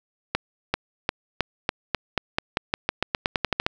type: accelerating click train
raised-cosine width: 0.3 ms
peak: -5 dBFS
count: 19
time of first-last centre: 0.35-3.665 s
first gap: 390 ms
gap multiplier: 0.9
effects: none